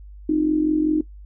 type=tone with amplitude modulation; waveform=sine; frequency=307.5 Hz; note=D#4; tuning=20 cents flat; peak=-13 dBFS; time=0.29-1.01 s; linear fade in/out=5 ms; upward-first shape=sine; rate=45.2 Hz; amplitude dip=70%; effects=noise-tail reverb RT60 0.1 s tail -17 dB re dry + added 50 Hz sine -38 dBFS peak until 1.25 s